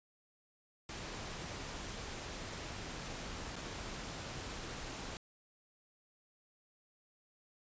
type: noise with dropouts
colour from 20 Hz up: pink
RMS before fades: -44 dBFS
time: 0.89-5.17 s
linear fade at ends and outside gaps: 1 ms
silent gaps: 3.557-3.563 s
effects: resampled to 16000 Hz